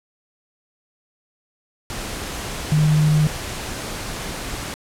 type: tone in noise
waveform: sine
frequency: 152.9 Hz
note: D#3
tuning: 30 cents flat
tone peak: -13 dBFS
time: 2.72-3.27 s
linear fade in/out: 0 ms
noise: pink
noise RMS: -29 dBFS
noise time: 1.9-4.74 s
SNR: +13 dB
effects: low-pass 11000 Hz 12 dB/octave